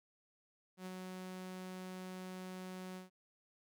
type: tone with ADSR envelope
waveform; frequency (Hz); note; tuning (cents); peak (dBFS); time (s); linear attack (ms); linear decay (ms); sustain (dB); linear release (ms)
sawtooth; 185; F#3; 0; -39; 0.77-3.1; 89; 30; -2; 140
effects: none